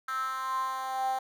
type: tone with high-pass filter sweep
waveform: 10% pulse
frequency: 262.3 Hz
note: C4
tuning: 4 cents sharp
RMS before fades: -32 dBFS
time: 0.08-1.19 s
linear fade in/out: 5 ms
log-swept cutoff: 1400 to 730 Hz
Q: 9.2
effects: none